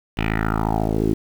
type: tone with low-pass filter sweep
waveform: 10% pulse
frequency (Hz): 54.2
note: A1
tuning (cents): -25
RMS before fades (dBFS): -21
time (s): 0.17-1.14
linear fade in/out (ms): 10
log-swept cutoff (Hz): 2900 to 330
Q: 3.8
effects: 7-bit